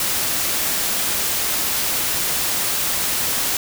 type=noise; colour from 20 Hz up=white; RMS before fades=-21 dBFS; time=0-3.57 s; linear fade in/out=2 ms; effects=none